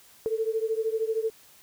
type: beating tone pair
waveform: sine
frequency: 440 / 453 Hz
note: A4 / A#4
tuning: 0 / -50 cents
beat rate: 13 Hz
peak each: -27 / -29 dBFS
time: 0.26-1.3 s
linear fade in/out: 0 ms
effects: white hiss -55 dBFS RMS until 1.62 s